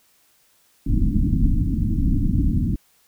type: low-pass noise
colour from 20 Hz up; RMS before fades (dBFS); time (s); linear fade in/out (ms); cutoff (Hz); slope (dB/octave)
pink; -19; 0.86-2.76; 5; 310; 96
effects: white hiss -60 dBFS RMS until 3.07 s